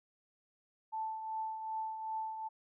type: tone with tremolo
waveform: sine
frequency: 880 Hz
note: A5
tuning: in tune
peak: -34 dBFS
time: 0.92-2.49 s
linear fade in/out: 20 ms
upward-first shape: triangle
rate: 2.6 Hz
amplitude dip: 55%
effects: none